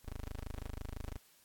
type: tone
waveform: 15% pulse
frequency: 25.96 Hz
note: G#0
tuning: in tune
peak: -35 dBFS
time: 0.04-1.18 s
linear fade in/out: 20 ms
effects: white hiss -66 dBFS RMS until 1.44 s + AAC 64 kbps